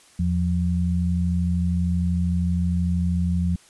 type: tone pair together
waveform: sine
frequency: 83.01 / 175.9 Hz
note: E2 / F3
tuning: +13 / +13 cents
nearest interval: octave + minor second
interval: 1300 cents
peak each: -22 dBFS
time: 0.19-3.56 s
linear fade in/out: 5 ms
effects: white hiss -53 dBFS RMS until 3.69 s + resampled to 24000 Hz